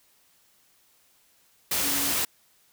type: tone in noise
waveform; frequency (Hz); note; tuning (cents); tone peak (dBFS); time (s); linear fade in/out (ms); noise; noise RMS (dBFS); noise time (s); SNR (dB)
sine; 280; C#4; +18; -35; 1.83-2.12; 5; white; -26; 1.71-2.25; -12
effects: white hiss -63 dBFS RMS until 2.72 s